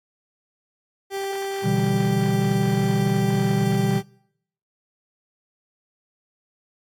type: tone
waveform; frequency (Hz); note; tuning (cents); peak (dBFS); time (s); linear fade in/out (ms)
30% pulse; 392.2; G4; +1; -23; 1.1-4.03; 50
type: chord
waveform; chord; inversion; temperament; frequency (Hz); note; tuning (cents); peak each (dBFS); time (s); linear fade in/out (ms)
triangle; E minor seventh; second; equal; 123.47 / 146.83 / 164.81 / 196; B2 / D3 / E3 / G3; 0 / 0 / 0 / 0; -22 / -24 / -25 / -21; 1.62-4.02; 50
effects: noise-tail reverb RT60 0.7 s tail -24 dB re dry + AAC 64 kbps